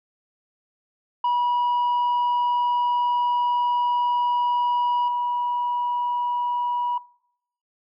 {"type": "tone with level steps", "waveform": "sine", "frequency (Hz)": 971, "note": "B5", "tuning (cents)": -30, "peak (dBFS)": [-16, -20], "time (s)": [1.24, 6.98], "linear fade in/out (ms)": 5, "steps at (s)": 5.08, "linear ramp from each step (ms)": 2, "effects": ["noise-tail reverb RT60 0.7 s tail -23 dB re dry", "tanh soft clip ceiling -18 dBFS"]}